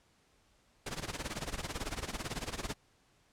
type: noise with tremolo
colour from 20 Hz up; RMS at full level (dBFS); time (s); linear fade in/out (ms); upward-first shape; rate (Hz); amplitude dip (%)
pink; -36; 0.86-2.74; 5; sine; 18; 85
effects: pink hiss -69 dBFS RMS until 3.32 s + low-pass 9000 Hz 12 dB/octave